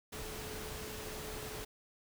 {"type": "tone in noise", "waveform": "sine", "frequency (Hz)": 430.5, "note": "A4", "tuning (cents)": -38, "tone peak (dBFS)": -48, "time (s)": [0.12, 1.65], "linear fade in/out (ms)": 10, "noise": "pink", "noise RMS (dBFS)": -44, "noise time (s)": [0.12, 1.65], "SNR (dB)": -7, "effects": []}